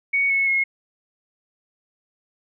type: tone with pitch steps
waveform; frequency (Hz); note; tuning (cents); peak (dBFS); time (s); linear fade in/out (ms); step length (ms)
sine; 2230 / 2197 / 2164; C#7 / C#7 / C#7; +10 / -16 / -42; -17; 0.13-0.64; 10; 170
effects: none